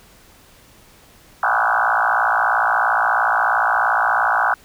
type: tone with frequency modulation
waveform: sine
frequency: 1134 Hz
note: C#6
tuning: 39 cents sharp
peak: -14 dBFS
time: 1.43-4.54 s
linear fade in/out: 2 ms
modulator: 57 Hz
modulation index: 7.4
effects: pink hiss -49 dBFS RMS until 4.64 s